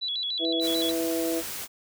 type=tone with vibrato; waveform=sine; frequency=3653 Hz; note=A#7; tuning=36 cents flat; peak=-27 dBFS; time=0.01-0.92 s; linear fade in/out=20 ms; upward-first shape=square; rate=6.8 Hz; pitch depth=140 cents each way
type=harmonic tone; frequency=164.81 Hz; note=E3; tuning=in tune; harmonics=2 / 3 / 4; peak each=-27 / -31 / -33 dBFS; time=0.39-1.43 s; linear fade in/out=50 ms
type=noise; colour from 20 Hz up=white; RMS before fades=-35 dBFS; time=0.6-1.68 s; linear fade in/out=50 ms
effects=none